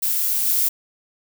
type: noise with level steps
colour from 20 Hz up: violet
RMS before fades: -21 / -19 dBFS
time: 0.02-0.69 s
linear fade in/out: 10 ms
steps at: 0.47 s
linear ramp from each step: 2 ms
effects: none